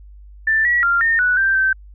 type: tone with pitch steps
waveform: sine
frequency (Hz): 1772 / 1928 / 1390 / 1826 / 1478 / 1570 / 1549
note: A6 / B6 / F6 / A#6 / F#6 / G6 / G6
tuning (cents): +12 / -42 / -9 / -36 / -2 / +2 / -21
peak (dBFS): -13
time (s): 0.47-1.73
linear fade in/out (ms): 5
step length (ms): 180
effects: added 50 Hz sine -38 dBFS peak until 1.94 s